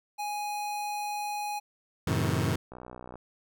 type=tone; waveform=square; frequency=830.6 Hz; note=G#5; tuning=in tune; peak=-32 dBFS; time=0.18-1.6 s; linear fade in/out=20 ms
type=chord; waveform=sawtooth; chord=F# diminished seventh; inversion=none; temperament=just; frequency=92.5 / 111 / 133.2 / 159.84 Hz; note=F#2 / A2 / C3 / Eb3; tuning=0 / +16 / +31 / +47 cents; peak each=-27 dBFS; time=2.07-2.56 s; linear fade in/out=5 ms
type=click train; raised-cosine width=1 ms; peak=-29 dBFS; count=28; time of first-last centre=2.72-3.156 s; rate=61.9 Hz
effects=none